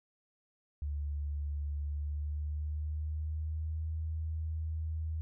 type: tone with pitch glide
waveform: sine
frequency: 72.8 to 79.39 Hz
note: D2 to D#2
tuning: -15 to +35 cents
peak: -33 dBFS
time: 0.82-5.21 s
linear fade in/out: 0 ms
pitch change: +150 cents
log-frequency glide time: 1.82-3.87 s
effects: none